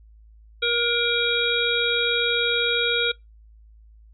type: harmonic tone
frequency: 473.6 Hz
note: A#4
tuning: 27 cents sharp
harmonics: 1 / 3 / 5 / 7 / 8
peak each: -26 / -26 / -26 / -26 / -26 dBFS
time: 0.62-3.12 s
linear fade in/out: 10 ms
effects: noise-tail reverb RT60 0.2 s tail -25 dB re dry + added 54 Hz sine -47 dBFS peak until 4.13 s